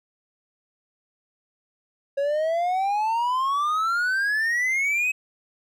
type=exponential sweep; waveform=triangle; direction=up; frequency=550 to 2567 Hz; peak=-19 dBFS; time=2.17-5.12 s; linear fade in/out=10 ms; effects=none

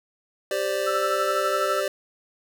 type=chord; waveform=square; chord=G suspended fourth; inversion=none; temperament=just; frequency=392 / 522.7 / 588 Hz; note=G4 / C5 / D5; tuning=0 / -2 / +2 cents; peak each=-30 / -30 / -27 dBFS; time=0.51-1.88 s; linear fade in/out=2 ms
type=tone with tremolo; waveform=sine; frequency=1327 Hz; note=E6; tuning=11 cents sharp; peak=-22 dBFS; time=0.86-1.81 s; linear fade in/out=20 ms; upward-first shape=sine; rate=12 Hz; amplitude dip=60%
effects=none

